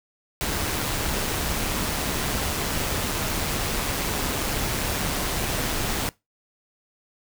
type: noise with amplitude modulation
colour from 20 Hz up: pink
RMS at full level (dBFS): -25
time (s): 0.41-6.09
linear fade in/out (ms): 0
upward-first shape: sine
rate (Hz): 146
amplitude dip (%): 30
effects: noise-tail reverb RT60 0.2 s tail -21 dB re dry